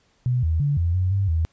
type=tone with pitch steps; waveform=sine; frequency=124.5 / 80.4 / 143.5 / 85.2 / 92 / 98.3 / 81.1 Hz; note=B2 / E2 / D3 / F2 / F#2 / G2 / E2; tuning=+14 / -43 / -40 / -42 / -9 / +5 / -28 cents; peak=-18 dBFS; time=0.26-1.45 s; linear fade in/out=0 ms; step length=170 ms; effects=pink hiss -63 dBFS RMS until 1.52 s + resampled to 16000 Hz